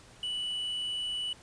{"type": "tone", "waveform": "triangle", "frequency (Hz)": 2960, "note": "F#7", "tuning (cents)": 0, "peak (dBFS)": -30, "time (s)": [0.23, 1.33], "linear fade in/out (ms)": 2, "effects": ["pink hiss -55 dBFS RMS until 1.42 s", "resampled to 22050 Hz"]}